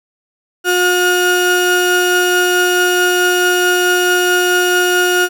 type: tone pair together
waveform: 35% pulse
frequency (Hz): 360 / 1435.4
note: F#4 / F6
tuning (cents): -47 / +47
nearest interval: 2 octaves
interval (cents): 2394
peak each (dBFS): -12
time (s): 0.64-5.29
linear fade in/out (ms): 50
effects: none